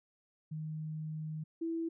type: tone pair in turn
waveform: sine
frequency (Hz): 155.7 / 329.9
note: D#3 / E4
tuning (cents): +2 / +1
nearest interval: octave + minor second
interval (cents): 1299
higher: second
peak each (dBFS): -37 / -33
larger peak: second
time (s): 0.51-1.44 / 1.61-1.89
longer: first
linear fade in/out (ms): 10
effects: none